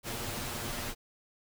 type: noise with comb filter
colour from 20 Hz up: pink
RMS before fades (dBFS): -37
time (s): 0.03-0.95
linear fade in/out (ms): 50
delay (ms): 8.5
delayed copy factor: +0.8
effects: none